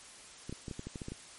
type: clicks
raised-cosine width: 3 ms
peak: -27 dBFS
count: 10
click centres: 0.495 / 0.526 / 0.682 / 0.712 / 0.794 / 0.87 / 0.958 / 1.018 / 1.084 / 1.12 s
effects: white hiss -52 dBFS RMS until 1.38 s + MP3 48 kbps